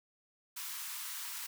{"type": "high-pass noise", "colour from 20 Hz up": "white", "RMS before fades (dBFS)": -42, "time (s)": [0.56, 1.47], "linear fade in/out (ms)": 10, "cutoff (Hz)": 890, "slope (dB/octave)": 96, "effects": []}